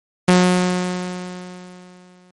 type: tone with exponential decay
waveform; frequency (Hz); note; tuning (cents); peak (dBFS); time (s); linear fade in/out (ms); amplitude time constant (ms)
sawtooth; 181; F#3; -38; -5; 0.28-2.31; 5; 440
effects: MP3 48 kbps